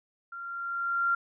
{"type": "tone with level ramp", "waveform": "sine", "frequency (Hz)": 1383, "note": "F6", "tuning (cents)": -17, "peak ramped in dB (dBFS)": [-38, -22], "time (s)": [0.32, 1.15], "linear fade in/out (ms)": 5, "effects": []}